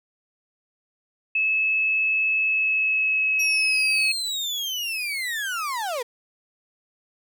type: tone with pitch glide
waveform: sine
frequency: 2596 to 2556 Hz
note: E7 to D#7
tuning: -27 to +46 cents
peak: -19 dBFS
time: 1.35-4.12 s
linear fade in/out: 5 ms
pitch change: -27 cents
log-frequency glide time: 2.4-3.83 s
type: linear sweep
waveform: 35% pulse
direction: down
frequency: 5720 to 450.3 Hz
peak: -24 dBFS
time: 3.39-6.03 s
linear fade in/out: 10 ms
effects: none